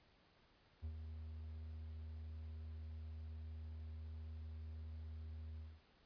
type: tone with ADSR envelope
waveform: triangle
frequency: 78.7 Hz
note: D#2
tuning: 20 cents sharp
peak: -39 dBFS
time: 0.82-5.82 s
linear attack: 29 ms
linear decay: 68 ms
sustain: -6 dB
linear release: 230 ms
effects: pink hiss -71 dBFS RMS until 6.05 s + resampled to 11025 Hz